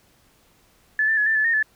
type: tone with pitch steps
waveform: sine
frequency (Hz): 1732 / 1775 / 1698 / 1776 / 1731 / 1836 / 1735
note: A6 / A6 / G#6 / A6 / A6 / A#6 / A6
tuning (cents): -28 / +15 / +38 / +16 / -29 / -27 / -25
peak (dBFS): -17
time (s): 0.99-1.627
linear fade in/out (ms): 2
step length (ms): 91
effects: pink hiss -59 dBFS RMS until 1.75 s